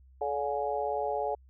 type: harmonic tone with a mistuned harmonic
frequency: 143.3 Hz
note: D3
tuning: 42 cents flat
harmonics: 3 / 4 / 5 / 6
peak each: -34 / -34 / -34 / -34 dBFS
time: 0.21-1.35 s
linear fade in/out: 5 ms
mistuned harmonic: 6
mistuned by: -54 cents
effects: added 65 Hz sine -54 dBFS peak until 1.49 s